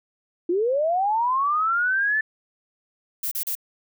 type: linear sweep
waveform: sine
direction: up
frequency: 330.4 to 1770 Hz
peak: -19 dBFS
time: 0.49-2.21 s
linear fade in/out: 5 ms
type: noise bursts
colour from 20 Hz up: violet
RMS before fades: -27 dBFS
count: 3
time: 3.23-3.552 s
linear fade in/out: 5 ms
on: 84 ms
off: 35 ms
effects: none